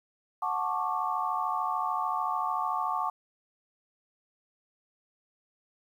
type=chord; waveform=sine; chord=D major seventh; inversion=first; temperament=just; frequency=734.2 / 881 / 1101.2 / 1174.7 Hz; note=F#5 / A5 / C#6 / D6; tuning=-14 / +2 / -12 / 0 cents; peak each=-34 / -33 / -32 / -33 dBFS; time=0.42-3.1 s; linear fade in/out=5 ms; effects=10-bit